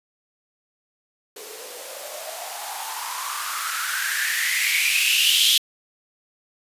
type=noise with band-pass filter sweep; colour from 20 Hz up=violet; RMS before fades=-24 dBFS; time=1.36-5.58 s; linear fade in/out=5 ms; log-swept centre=410 to 3400 Hz; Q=7.1; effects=resampled to 32000 Hz